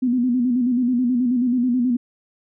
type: tone with vibrato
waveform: sine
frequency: 247.2 Hz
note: B3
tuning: 2 cents sharp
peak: -16 dBFS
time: 0.02-1.97 s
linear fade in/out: 10 ms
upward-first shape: square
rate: 9.3 Hz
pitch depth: 60 cents each way
effects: none